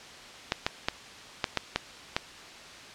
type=clicks; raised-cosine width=0.2 ms; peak=-7 dBFS; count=7; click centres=0.521 / 0.665 / 0.885 / 1.442 / 1.573 / 1.76 / 2.165 s; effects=white hiss -46 dBFS RMS until 2.94 s + low-pass 5000 Hz 12 dB/octave